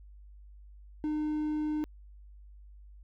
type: tone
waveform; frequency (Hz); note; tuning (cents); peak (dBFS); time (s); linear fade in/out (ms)
triangle; 304.1; D#4; -40; -27; 1.04-1.84; 0
effects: added 50 Hz sine -49 dBFS peak until 3.03 s